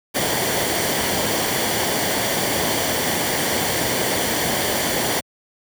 pink noise with comb filter, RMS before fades -21 dBFS, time 0.14-5.21 s, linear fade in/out 20 ms, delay 0.77 ms, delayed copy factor -0.5, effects high-pass 100 Hz 12 dB/octave

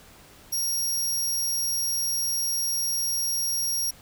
20% pulse tone, 5620 Hz, F8, 10 cents sharp, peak -19 dBFS, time 0.52-3.91 s, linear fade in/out 10 ms, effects pink hiss -51 dBFS RMS until 4.01 s

